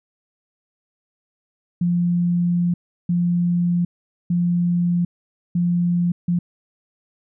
sine tone bursts at uneven times, 174.4 Hz, F3, 2 cents flat, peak -16 dBFS, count 5, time 1.81-2.74 / 3.09-3.85 / 4.3-5.05 / 5.55-6.12 / 6.28-6.39 s, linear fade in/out 5 ms, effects none

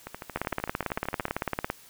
two click trains, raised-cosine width 0.5 ms, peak -21 / -12 dBFS, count 17 / 25, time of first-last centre 0.07-1.282 / 0.36-1.701 s, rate 13.2 / 17.9 Hz, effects white hiss -53 dBFS RMS until 1.89 s

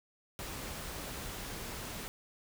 pink noise, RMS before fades -42 dBFS, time 0.39-2.08 s, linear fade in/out 0 ms, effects none

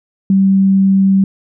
sine tone, 193.5 Hz, G3, 22 cents flat, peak -7 dBFS, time 0.3-1.24 s, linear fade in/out 2 ms, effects none

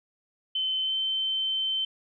sine tone with pitch glide, 3065 to 3090 Hz, G7 to G7, -40 to -26 cents, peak -25 dBFS, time 0.55-1.85 s, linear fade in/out 5 ms, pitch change +14 cents, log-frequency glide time 0.82-0.94 s, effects none

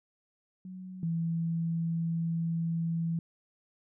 sine tone pair in turn, 185 / 165.96 Hz, F#3 / E3, 0 / +12 cents, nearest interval major second, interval 188 cents, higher first, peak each -40 / -28 dBFS, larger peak second, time 0.65-1.03 / 1.03-3.19 s, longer second, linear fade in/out 2 ms, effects none

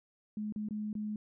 sine tone with dropouts, 211.8 Hz, G#3, 34 cents sharp, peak -34 dBFS, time 0.37-1.16 s, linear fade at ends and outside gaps 2 ms, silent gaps 0.524-0.56 / 0.687-0.708 / 0.93-0.952 s, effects none

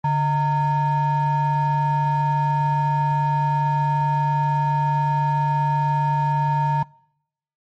triangle ring-modulated tone, 386.6 Hz, G4, 24 cents flat, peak -12 dBFS, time 0.04-6.83 s, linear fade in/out 5 ms, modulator 532 Hz, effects noise-tail reverb RT60 0.8 s tail -26 dB re dry + MP3 32 kbps

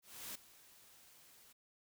white noise with ADSR envelope, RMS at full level -45 dBFS, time 0.02-1.53 s, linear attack 330 ms, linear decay 7 ms, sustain -18 dB, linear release 11 ms, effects none

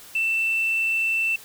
sine tone, 2670 Hz, E7, 22 cents sharp, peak -19 dBFS, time 0.15-1.36 s, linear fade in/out 5 ms, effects tanh soft clip ceiling -16 dBFS + white hiss -45 dBFS RMS until 1.44 s

